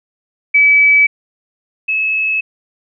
sine tone pair in turn, 2292 / 2589 Hz, D7 / E7, -43 / -32 cents, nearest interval major second, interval 211 cents, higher second, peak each -6 / -13 dBFS, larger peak first, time 0.54-1.07 / 1.88-2.41 s, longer neither, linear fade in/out 10 ms, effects none

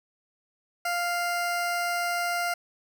20% pulse tone, 698.5 Hz, F5, in tune, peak -21 dBFS, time 0.85-2.54 s, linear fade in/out 5 ms, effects none

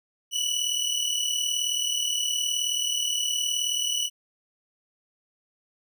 25% pulse tone pair together, 2937 / 2976 Hz, F#7 / F#7, -13 / +9 cents, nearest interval unison, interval 22 cents, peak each -24 dBFS, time 0.31-4.1 s, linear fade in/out 50 ms, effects none

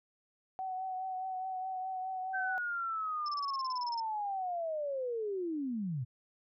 sine tone with vibrato, 751 Hz, F#5, 26 cents sharp, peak -35 dBFS, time 0.59-2.58 s, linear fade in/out 0 ms, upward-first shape triangle, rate 4.8 Hz, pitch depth 28 cents each way
sine linear sweep, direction down, 1559 to 113.9 Hz, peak -33 dBFS, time 2.33-6.05 s, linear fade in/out 20 ms
sine tone bursts, 5274 Hz, E8, in tune, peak -39 dBFS, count 14, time 3.26-4 s, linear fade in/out 2 ms, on 25 ms, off 30 ms
effects none

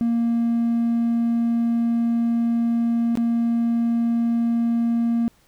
triangle tone with dropouts, 233.1 Hz, A#3, in tune, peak -15 dBFS, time 0.01-5.28 s, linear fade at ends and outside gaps 0 ms, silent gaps 3.154-3.173 s, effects tanh soft clip ceiling -12 dBFS + pink hiss -59 dBFS RMS until 5.47 s

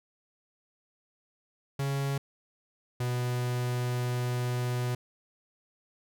45% pulse tone pair in turn, 138.59 / 123.47 Hz, C#3 / B2, 0 / 0 cents, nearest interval major second, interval 200 cents, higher first, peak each -28 dBFS, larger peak neither, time 1.79-2.18 / 3-4.95 s, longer second, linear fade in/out 5 ms, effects none

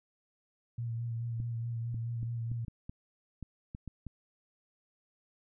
sine tone with vibrato, 116.54 Hz, A#2, in tune, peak -33 dBFS, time 0.78-2.65 s, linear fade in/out 5 ms, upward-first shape sine, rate 4.7 Hz, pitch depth 28 cents each way
clicks, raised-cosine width 5 ms, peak -29 dBFS, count 10, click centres 1.401 / 1.945 / 2.23 / 2.516 / 2.682 / 2.895 / 3.427 / 3.749 / 3.877 / 4.067 s
effects none

